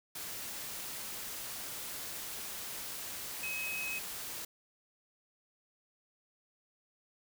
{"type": "tone in noise", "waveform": "sine", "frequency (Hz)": 2549, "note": "D#7", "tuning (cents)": 41, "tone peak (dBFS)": -36, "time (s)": [3.43, 3.99], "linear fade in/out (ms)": 5, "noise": "white", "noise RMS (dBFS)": -42, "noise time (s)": [0.15, 4.45], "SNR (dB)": 3, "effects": []}